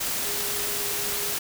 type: tone in noise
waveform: sine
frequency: 410 Hz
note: G#4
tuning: 22 cents flat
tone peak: -38 dBFS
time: 0.24-1.35 s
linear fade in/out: 10 ms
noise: white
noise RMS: -28 dBFS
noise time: 0-1.39 s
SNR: -13 dB
effects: none